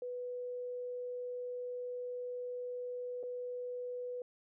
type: tone with dropouts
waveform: sine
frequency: 493.9 Hz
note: B4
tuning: in tune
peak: -38 dBFS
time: 0.02-4.22 s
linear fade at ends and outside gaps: 2 ms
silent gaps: 3.23-3.235 s
effects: none